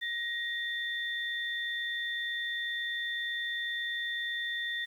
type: tone pair together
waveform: sine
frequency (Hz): 1883 / 3555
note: A#6 / A7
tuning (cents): +17 / +17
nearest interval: major seventh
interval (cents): 1100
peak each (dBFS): -33 / -37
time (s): 0.01-4.86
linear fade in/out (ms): 20
effects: 10-bit